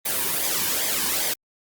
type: noise with flanger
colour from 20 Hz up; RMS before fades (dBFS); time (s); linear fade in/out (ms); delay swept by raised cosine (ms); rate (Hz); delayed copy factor
white; -24; 0.05-1.34; 10; 0.71 to 1.54; 2.5; -0.65
effects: Opus 32 kbps